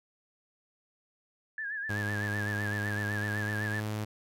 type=tone with vibrato; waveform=sine; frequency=1691 Hz; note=G#6; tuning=31 cents sharp; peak=-33 dBFS; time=1.58-3.8 s; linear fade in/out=2 ms; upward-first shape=sine; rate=7.9 Hz; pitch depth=85 cents each way
type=tone with pitch glide; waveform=sawtooth; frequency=103.83 to 106.75 Hz; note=G#2 to G#2; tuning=0 to +48 cents; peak=-28 dBFS; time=1.89-4.05 s; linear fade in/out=10 ms; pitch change=+48 cents; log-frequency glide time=3.06-3.86 s
effects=AAC 64 kbps